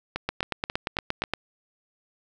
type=two click trains; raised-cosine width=0.3 ms; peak=-10 / -12 dBFS; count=10 / 5; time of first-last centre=0.29-1.337 / 0.16-1.238 s; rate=8.6 / 3.71 Hz; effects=8-bit